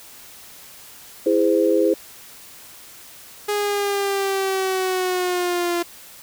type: chord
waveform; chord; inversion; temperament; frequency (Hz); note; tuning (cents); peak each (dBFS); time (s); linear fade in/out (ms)
sine; E augmented; none; just; 329.6 / 412 / 515; E4 / G#4 / B#4; 0 / -14 / -28; -19; 1.26-1.94; 5
type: linear sweep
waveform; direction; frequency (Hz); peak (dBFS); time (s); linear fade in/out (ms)
sawtooth; down; 415.3 to 343.9; -16; 3.48-5.83; 10
effects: white hiss -43 dBFS RMS until 6.22 s